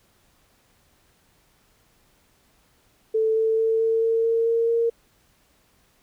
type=tone with pitch steps; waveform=sine; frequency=441.3 / 444.4 / 447.5 / 450.6 / 453.7 / 456.9 / 460 / 463.2 Hz; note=A4 / A4 / A4 / A4 / A#4 / A#4 / A#4 / A#4; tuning=+5 / +17 / +29 / +41 / -47 / -35 / -23 / -11 cents; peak=-18 dBFS; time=3.14-4.9 s; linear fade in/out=10 ms; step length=220 ms; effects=pink hiss -62 dBFS RMS until 6.02 s